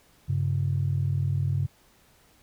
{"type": "tone pair together", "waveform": "sine", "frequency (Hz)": [98, 138.03], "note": ["G2", "C#3"], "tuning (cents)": [0, -7], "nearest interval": "tritone", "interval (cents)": 593, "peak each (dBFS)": -25, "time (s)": [0.28, 1.67], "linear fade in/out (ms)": 20, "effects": ["tanh soft clip ceiling -16 dBFS", "pink hiss -60 dBFS RMS until 2.42 s"]}